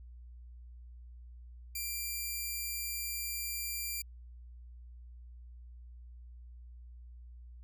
5% pulse tone, 2370 Hz, D7, 15 cents sharp, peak -26 dBFS, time 1.75-4.02 s, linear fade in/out 5 ms, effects added 60 Hz sine -48 dBFS peak until 7.63 s

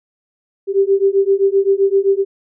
sine beating tone pair, 388.8 / 396.5 Hz, G4 / G4, -14 / +20 cents, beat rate 7.7 Hz, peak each -14 dBFS, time 0.67-2.25 s, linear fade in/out 50 ms, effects none

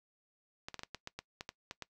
clicks, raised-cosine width 0.2 ms, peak -24 dBFS, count 11, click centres 0.685 / 0.743 / 0.793 / 0.834 / 0.947 / 1.074 / 1.19 / 1.409 / 1.491 / 1.711 / 1.823 s, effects noise-tail reverb RT60 0.1 s tail -20 dB re dry

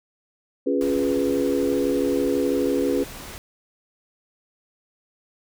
sine chord, C# dominant seventh, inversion none, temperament equal, 277.2 / 349.2 / 415.3 / 493.9 Hz, C#4 / E#4 / G#4 / B4, 0 / 0 / 0 / 0 cents, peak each -23 / -27 / -25 / -25 dBFS, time 0.66-3.04 s, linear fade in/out 10 ms
pink noise, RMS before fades -38 dBFS, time 0.81-3.38 s, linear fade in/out 0 ms
effects none

